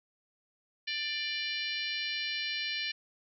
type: harmonic tone with a mistuned harmonic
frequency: 591 Hz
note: D5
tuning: 11 cents sharp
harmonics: 3 / 4 / 5 / 6 / 7 / 8 / 9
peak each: -40 / -37 / -38 / -44 / -39 / -44 / -46 dBFS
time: 0.87-2.92 s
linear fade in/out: 10 ms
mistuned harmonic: 9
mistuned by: +64 cents
effects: none